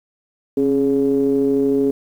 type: ring-modulated tone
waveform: triangle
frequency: 72.3 Hz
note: D2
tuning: 27 cents flat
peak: -9 dBFS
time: 0.57-1.91 s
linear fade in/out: 5 ms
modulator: 345 Hz
effects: 8-bit